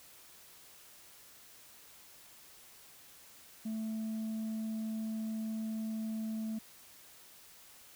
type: tone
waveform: sine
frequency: 220 Hz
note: A3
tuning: in tune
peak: -32 dBFS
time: 3.65-6.59 s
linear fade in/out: 10 ms
effects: tanh soft clip ceiling -34 dBFS + white hiss -57 dBFS RMS until 7.95 s